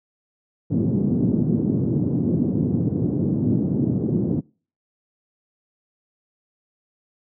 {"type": "band-pass noise", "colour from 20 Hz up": "white", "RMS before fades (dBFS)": -21, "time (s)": [0.7, 4.41], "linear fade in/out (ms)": 20, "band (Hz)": [110, 290], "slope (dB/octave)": 24, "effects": ["noise-tail reverb RT60 0.4 s tail -26 dB re dry"]}